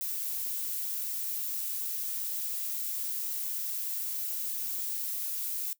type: noise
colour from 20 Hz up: violet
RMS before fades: -34 dBFS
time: 0.01-5.73 s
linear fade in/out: 0 ms
effects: noise-tail reverb RT60 0.1 s tail -19 dB re dry